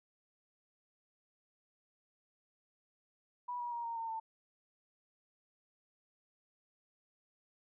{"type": "tone with pitch steps", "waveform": "sine", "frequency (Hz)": [978, 960.6, 943.6, 926.8, 910.4, 894.2], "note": ["B5", "B5", "A#5", "A#5", "A#5", "A5"], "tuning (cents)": [-17, -48, 21, -10, -41, 28], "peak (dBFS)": -37, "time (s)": [3.48, 4.2], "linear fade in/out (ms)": 10, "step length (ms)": 120, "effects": []}